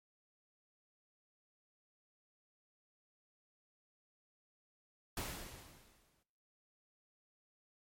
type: noise with exponential decay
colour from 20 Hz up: pink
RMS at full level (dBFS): -39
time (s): 5.17-6.23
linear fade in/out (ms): 2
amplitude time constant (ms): 230
effects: noise-tail reverb RT60 0.9 s tail -21 dB re dry + MP3 64 kbps